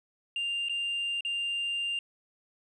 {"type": "tone with dropouts", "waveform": "sine", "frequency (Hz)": 2794, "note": "F7", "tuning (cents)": 0, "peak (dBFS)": -27, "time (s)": [0.36, 1.99], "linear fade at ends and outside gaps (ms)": 2, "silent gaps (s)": [[0.686, 0.695], [1.208, 1.249]], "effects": ["tanh soft clip ceiling -27 dBFS"]}